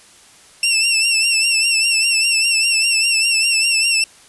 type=tone with vibrato; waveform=20% pulse; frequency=2698 Hz; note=E7; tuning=40 cents sharp; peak=-8 dBFS; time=0.63-4.04 s; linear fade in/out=2 ms; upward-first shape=sine; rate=5 Hz; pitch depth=53 cents each way; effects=white hiss -46 dBFS RMS until 4.28 s + resampled to 24000 Hz